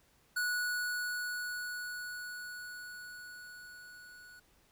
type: tone with level ramp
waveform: square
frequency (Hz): 1468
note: F#6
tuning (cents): -14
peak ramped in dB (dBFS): -31 to -53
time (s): 0.36-4.4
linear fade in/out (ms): 10
effects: pink hiss -68 dBFS RMS until 4.71 s